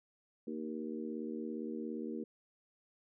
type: harmonic tone with a mistuned harmonic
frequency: 77.4 Hz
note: D#2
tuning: 9 cents flat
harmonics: 3 / 4 / 5 / 6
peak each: -41 / -43 / -45 / -47 dBFS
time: 0.47-2.24 s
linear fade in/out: 5 ms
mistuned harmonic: 6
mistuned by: +26 cents
effects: none